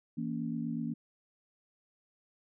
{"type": "chord", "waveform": "sine", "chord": "A# diminished", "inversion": "second", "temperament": "equal with one note detuned", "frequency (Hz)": [164.81, 233.1, 281.2], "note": ["E3", "A#3", "C#4"], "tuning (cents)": [0, 0, 25], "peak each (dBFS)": [-38, -35, -39], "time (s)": [0.17, 0.94], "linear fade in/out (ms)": 10, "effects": []}